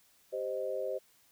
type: chord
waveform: sine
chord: C minor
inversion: second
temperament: equal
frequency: 392 / 523.3 / 622.3 Hz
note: G4 / C5 / Eb5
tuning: 0 / 0 / 0 cents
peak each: -39 / -35 / -38 dBFS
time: 0.32-0.99 s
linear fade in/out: 20 ms
effects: white hiss -66 dBFS RMS until 1.31 s